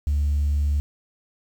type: tone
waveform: sine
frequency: 72.7 Hz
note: D2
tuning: 17 cents flat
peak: -17 dBFS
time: 0.07-0.8 s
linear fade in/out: 0 ms
effects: tanh soft clip ceiling -16 dBFS + 8-bit